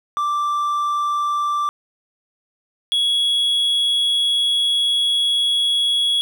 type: tone pair in turn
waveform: triangle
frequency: 1174.7 / 3346 Hz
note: D6 / G#7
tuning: 0 / +12 cents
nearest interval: octave + tritone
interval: 1812 cents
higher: second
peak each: -16 / -14 dBFS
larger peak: second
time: 0.17-1.69 / 2.92-6.21 s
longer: second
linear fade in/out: 0 ms
effects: none